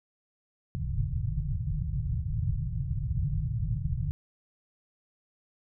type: low-pass noise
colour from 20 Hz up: white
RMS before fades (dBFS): -30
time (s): 0.75-4.11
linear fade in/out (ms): 0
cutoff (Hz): 160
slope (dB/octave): 96
effects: none